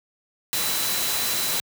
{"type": "tone in noise", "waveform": "sine", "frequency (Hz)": 3993, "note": "B7", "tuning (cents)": 18, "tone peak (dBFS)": -31, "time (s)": [0.53, 1.6], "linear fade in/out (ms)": 0, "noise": "white", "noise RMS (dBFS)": -25, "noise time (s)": [0.53, 1.6], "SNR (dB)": -9, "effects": ["high-pass 80 Hz 12 dB/octave"]}